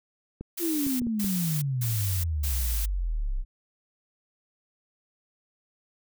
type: clicks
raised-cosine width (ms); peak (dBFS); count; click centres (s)
3; -23; 5; 0.41 / 0.867 / 1.018 / 1.069 / 1.244
type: noise bursts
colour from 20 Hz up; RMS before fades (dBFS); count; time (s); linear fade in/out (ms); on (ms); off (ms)
blue; -33; 4; 0.57-2.86; 10; 430; 190
type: exponential sweep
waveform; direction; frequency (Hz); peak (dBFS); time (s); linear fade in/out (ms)
sine; down; 351 to 30; -25; 0.59-3.45; 50
effects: none